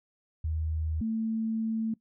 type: tone pair in turn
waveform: sine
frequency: 79.1 / 222.8 Hz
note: D#2 / A3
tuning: +29 / +22 cents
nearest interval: octave + tritone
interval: 1793 cents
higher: second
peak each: -28 / -27 dBFS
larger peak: second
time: 0.44-1.01 / 1.01-1.94 s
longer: second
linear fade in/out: 5 ms
effects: noise-tail reverb RT60 0.1 s tail -20 dB re dry